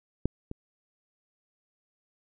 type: clicks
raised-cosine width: 3 ms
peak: -12 / -23 dBFS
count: 2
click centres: 0.256 / 0.514 s
effects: none